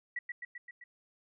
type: tone with echo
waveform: sine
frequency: 1939 Hz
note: B6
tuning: 32 cents flat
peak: -33 dBFS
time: 0.16-0.19 s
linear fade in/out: 5 ms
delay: 130 ms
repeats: 5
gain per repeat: -3 dB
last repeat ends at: 0.84 s
effects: none